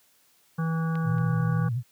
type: harmonic tone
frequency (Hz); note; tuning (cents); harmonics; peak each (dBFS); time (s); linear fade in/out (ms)
162.9; E3; -20; 1 / 3 / 5 / 7 / 9 / 10; -24 / -40 / -42 / -38 / -40 / -48; 0.58-1.69; 10
type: clicks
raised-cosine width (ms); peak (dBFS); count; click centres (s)
0.3; -26 / -35; 2; 0.955 / 1.183
type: tone with vibrato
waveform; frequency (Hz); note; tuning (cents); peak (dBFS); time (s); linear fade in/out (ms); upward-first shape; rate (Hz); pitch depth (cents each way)
sine; 120.5; B2; -42; -24; 1.03-1.83; 50; triangle; 11; 150
effects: white hiss -63 dBFS RMS until 1.91 s + high-pass 80 Hz 12 dB/octave